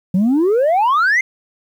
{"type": "exponential sweep", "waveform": "sine", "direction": "up", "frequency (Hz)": [175.7, 2134], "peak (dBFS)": -9, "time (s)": [0.14, 1.21], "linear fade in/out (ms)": 5, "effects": ["tanh soft clip ceiling -10 dBFS", "8-bit"]}